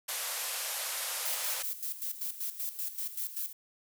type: band-pass noise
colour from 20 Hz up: white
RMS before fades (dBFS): -36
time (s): 0.08-1.63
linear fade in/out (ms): 10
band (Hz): 470 to 14000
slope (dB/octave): 96
type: noise with tremolo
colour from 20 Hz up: violet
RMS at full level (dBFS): -35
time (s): 1.25-3.53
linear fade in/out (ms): 5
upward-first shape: square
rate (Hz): 5.2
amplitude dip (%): 70
effects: none